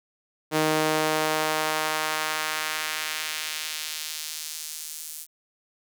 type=tone with high-pass filter sweep; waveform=sawtooth; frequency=155.56 Hz; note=D#3; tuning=in tune; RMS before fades=-28 dBFS; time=0.51-5.27 s; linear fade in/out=50 ms; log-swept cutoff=330 to 8900 Hz; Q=0.88; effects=none